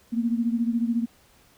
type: beating tone pair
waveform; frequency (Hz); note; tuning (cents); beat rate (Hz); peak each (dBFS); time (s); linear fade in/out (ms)
sine; 230 / 244; A#3 / B3; -23 / -21; 14; -23 / -27; 0.12-1.06; 20
effects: pink hiss -58 dBFS RMS until 1.57 s